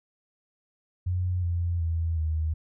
sine tone with pitch steps, 90.4 / 86.37 / 82.51 / 78.83 Hz, F#2 / F2 / E2 / D#2, -40 / -19 / +2 / +23 cents, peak -24 dBFS, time 1.06-2.54 s, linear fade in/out 10 ms, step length 370 ms, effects none

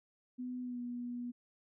sine tone with pitch glide, 250 to 242.9 Hz, B3 to B3, +21 to -29 cents, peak -38 dBFS, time 0.38-1.32 s, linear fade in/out 20 ms, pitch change -50 cents, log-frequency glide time 0.62-0.8 s, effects none

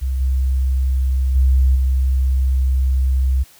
sine tone with level steps, 65.41 Hz, C2, in tune, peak -17 / -14 / -10 / -13 dBFS, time 0.01-3.44 s, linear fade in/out 20 ms, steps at 0.2 / 1.35 / 1.75 s, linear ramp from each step 10 ms, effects white hiss -48 dBFS RMS until 3.59 s

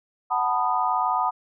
sine chord, B dominant seventh, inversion second, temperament just, 740.8 / 889 / 987.8 / 1234.7 Hz, F#5 / A5 / B5 / D#6, +2 / +18 / 0 / -14 cents, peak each -26 / -27 / -25 / -26 dBFS, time 0.3-1.31 s, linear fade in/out 20 ms, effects none

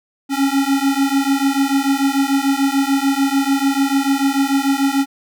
square beating tone pair, 271.6 / 278.4 Hz, C#4 / C#4, -35 / +8 cents, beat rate 6.8 Hz, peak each -18 dBFS, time 0.29-5.06 s, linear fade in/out 50 ms, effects none

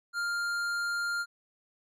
triangle tone with tanh clipping, 1400 Hz, F6, 4 cents sharp, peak -31 dBFS, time 0.13-1.26 s, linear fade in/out 50 ms, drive 17 dB, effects none

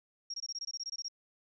sine tone bursts, 5588 Hz, F8, in tune, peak -36 dBFS, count 13, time 0.3-1.084 s, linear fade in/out 5 ms, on 40 ms, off 22 ms, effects none

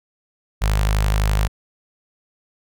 sawtooth tone with notch filter, 51.8 Hz, G#1, 4 cents flat, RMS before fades -18 dBFS, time 0.61-1.48 s, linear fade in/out 20 ms, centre 300 Hz, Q 0.54, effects none

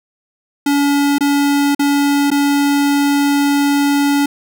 square tone with dropouts, 284.6 Hz, C#4, 46 cents sharp, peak -12 dBFS, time 0.66-4.26 s, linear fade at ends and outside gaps 5 ms, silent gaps 1.184-1.207 / 1.749-1.793 / 2.304-2.314 s, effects none

